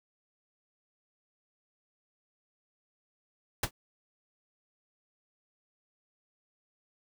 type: noise with exponential decay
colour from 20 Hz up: pink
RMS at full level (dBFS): -23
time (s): 3.63-3.71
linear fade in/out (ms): 5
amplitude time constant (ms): 16
effects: none